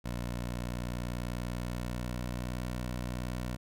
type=tone with pitch glide; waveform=15% pulse; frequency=60.3 to 61.42 Hz; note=B1 to B1; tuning=-41 to -9 cents; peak=-28 dBFS; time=0.04-3.57 s; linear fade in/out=20 ms; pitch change=+32 cents; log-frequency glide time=1.64-2.43 s; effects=none